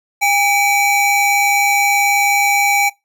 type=tone pair together; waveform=square; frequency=809.6 / 2290 Hz; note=G#5 / D7; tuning=-44 / -44 cents; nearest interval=octave + tritone; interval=1800 cents; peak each=-15 dBFS; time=0.21-2.9 s; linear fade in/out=20 ms; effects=noise-tail reverb RT60 0.2 s tail -22 dB re dry